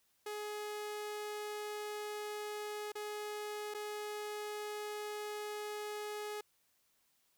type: tone with dropouts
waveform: sawtooth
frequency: 419.7 Hz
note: G#4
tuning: 18 cents sharp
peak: -36 dBFS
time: 0.26-6.41 s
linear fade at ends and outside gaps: 5 ms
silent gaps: 2.92-2.953 / 3.74-3.746 s
effects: white hiss -75 dBFS RMS until 7.37 s